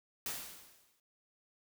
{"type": "noise with exponential decay", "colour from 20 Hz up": "white", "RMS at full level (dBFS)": -37, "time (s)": [0.26, 1], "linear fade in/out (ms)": 2, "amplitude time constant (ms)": 160, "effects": []}